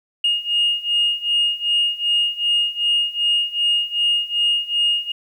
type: beating tone pair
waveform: sine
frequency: 2849 / 2851.6 Hz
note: F7 / F7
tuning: +34 / +35 cents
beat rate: 2.6 Hz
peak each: -20 / -18 dBFS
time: 0.24-5.12 s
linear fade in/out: 5 ms
effects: tanh soft clip ceiling -10 dBFS + 9-bit